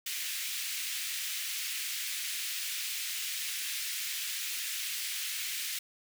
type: high-pass noise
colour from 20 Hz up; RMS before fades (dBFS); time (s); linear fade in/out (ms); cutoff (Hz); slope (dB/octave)
pink; -36; 0.06-5.79; 5; 2100; 24
effects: none